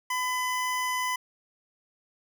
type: tone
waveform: 25% pulse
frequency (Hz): 1006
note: B5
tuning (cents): +32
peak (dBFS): -23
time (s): 0.1-1.16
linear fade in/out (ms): 5
effects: none